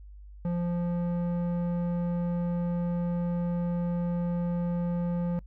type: tone with low-pass filter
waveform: square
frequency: 173.9 Hz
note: F3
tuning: 7 cents flat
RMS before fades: -29 dBFS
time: 0.45-5.39 s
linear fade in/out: 0 ms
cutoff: 720 Hz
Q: 0.64
effects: noise-tail reverb RT60 0.1 s tail -25 dB re dry + added 50 Hz sine -44 dBFS peak until 5.46 s